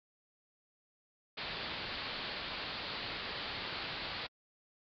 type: low-pass noise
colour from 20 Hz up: white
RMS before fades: -41 dBFS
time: 1.37-4.27 s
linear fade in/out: 10 ms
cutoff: 4700 Hz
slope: 96 dB/octave
effects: AAC 64 kbps